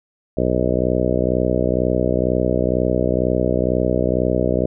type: harmonic tone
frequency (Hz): 62.1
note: B1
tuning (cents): +10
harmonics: 1 / 2 / 3 / 4 / 5 / 6 / 7 / 8 / 9 / 10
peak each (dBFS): -25 / -25 / -25 / -25 / -25 / -25 / -25 / -25 / -25 / -25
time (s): 0.37-4.66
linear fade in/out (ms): 5
effects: none